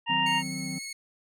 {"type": "harmonic tone", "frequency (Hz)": 932.3, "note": "A#5", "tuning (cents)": 0, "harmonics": [1, 2, 3], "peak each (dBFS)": [-26, -31, -26], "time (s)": [0.06, 0.43], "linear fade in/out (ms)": 50}
{"type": "chord", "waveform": "triangle", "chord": "C diminished", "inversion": "first", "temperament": "equal with one note detuned", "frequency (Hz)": [155.56, 185, 260], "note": ["Eb3", "Gb3", "C4"], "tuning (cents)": [0, 0, -11], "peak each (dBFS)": [-36, -35, -34], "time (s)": [0.09, 0.79], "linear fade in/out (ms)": 10}
{"type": "tone with vibrato", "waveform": "15% pulse", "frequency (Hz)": 2191, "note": "C#7", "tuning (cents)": -21, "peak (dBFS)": -29, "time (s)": [0.26, 0.93], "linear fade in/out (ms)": 5, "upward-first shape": "sine", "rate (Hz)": 16, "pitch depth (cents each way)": 16}
{"effects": []}